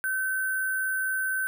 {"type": "tone with sample-and-hold", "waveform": "sine", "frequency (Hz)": 1533, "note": "G6", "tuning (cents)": -39, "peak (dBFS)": -25, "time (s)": [0.04, 1.47], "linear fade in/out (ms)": 0, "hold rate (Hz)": 11025, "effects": []}